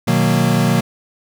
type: chord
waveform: square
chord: B major seventh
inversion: none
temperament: equal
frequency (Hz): 123.47 / 155.56 / 185 / 233.1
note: B2 / D#3 / F#3 / A#3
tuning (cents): 0 / 0 / 0 / 0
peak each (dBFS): -19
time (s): 0.07-0.81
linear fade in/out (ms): 10
effects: none